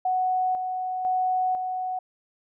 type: tone with tremolo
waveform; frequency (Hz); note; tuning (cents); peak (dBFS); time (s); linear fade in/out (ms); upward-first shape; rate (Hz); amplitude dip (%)
sine; 741; F#5; +2; -21; 0.05-1.99; 5; square; 1; 45
effects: none